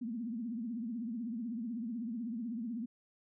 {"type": "tone with vibrato", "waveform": "sine", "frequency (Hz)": 231.6, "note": "A#3", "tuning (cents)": -11, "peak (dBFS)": -36, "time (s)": [0.01, 2.86], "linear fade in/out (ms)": 10, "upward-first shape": "triangle", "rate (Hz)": 16, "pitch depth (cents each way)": 180, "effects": []}